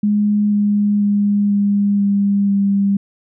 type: tone with pitch steps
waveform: sine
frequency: 207.7 / 205.9 / 204.1 / 202.4 / 200.6 / 198.89 Hz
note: G#3 / G#3 / G#3 / G#3 / G3 / G3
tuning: 0 / -15 / -30 / -44 / +40 / +25 cents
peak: -12 dBFS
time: 0.03-2.97 s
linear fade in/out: 5 ms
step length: 490 ms
effects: none